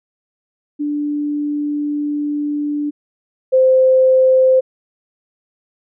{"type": "tone pair in turn", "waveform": "sine", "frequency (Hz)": [293.7, 519.5], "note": ["D4", "C5"], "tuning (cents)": [0, -12], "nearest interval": "minor seventh", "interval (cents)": 988, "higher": "second", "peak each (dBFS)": [-17, -8], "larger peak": "second", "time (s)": [[0.79, 2.91], [3.52, 4.61]], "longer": "first", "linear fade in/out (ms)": 20, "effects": []}